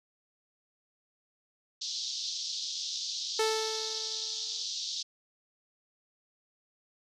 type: band-pass noise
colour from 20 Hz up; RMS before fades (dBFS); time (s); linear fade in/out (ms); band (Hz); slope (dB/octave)
pink; -36; 1.81-5.03; 10; 3600 to 6100; 48
type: tone with exponential decay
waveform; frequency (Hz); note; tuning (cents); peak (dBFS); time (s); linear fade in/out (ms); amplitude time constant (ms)
sawtooth; 440; A4; 0; -21; 3.39-4.64; 5; 270
effects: low-pass 10000 Hz 12 dB/octave